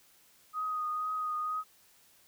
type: tone with vibrato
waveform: sine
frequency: 1246 Hz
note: D#6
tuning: 2 cents sharp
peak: -31 dBFS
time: 0.53-1.64 s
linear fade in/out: 50 ms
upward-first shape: triangle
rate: 2.1 Hz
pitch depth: 23 cents each way
effects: white hiss -63 dBFS RMS until 2.27 s